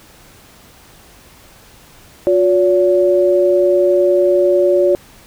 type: tone pair together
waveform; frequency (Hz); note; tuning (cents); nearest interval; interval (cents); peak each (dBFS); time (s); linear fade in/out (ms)
sine; 359.1 / 570; F4 / C#5; +48 / +48; minor sixth; 800; -12; 2.27-4.95; 0
effects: pink hiss -44 dBFS RMS until 5.26 s